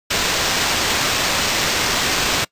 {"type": "noise with sample-and-hold", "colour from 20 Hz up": "violet", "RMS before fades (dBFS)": -19, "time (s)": [0.1, 2.45], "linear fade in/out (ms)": 10, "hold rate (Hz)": 11025, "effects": ["noise-tail reverb RT60 0.1 s tail -23 dB re dry", "resampled to 32000 Hz"]}